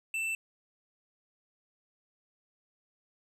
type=tone with hard clipping; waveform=triangle; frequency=2664 Hz; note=E7; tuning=18 cents sharp; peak=-32 dBFS; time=0.14-0.35 s; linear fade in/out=2 ms; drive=11 dB; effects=none